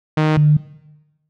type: tone pair in turn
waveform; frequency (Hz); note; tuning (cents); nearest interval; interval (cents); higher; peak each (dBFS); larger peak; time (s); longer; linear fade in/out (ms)
sawtooth / sine; 154.8 / 150.13; D#3 / D3; -9 / +38; minor second; 53; first; -9; neither; 0.17-0.37 / 0.37-0.57; neither; 5
effects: noise-tail reverb RT60 1.0 s tail -18 dB re dry + low-pass 3000 Hz 12 dB/octave